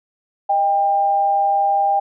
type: tone pair together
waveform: sine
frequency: 622.3 / 796.9 Hz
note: D#5 / G5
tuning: 0 / +28 cents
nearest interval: major third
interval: 428 cents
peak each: -24 / -14 dBFS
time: 0.49-2 s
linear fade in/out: 10 ms
effects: none